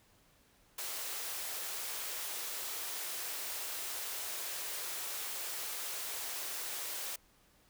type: high-pass noise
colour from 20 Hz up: white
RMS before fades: -40 dBFS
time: 0.78-7.16 s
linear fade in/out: 5 ms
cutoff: 370 Hz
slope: 24 dB/octave
effects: pink hiss -67 dBFS RMS until 7.69 s